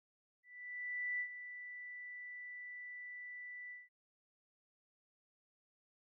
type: tone with ADSR envelope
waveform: sine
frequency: 1975.5 Hz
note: B6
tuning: in tune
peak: -35 dBFS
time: 0.43-3.89 s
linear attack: 770 ms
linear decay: 77 ms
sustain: -11 dB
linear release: 180 ms
effects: none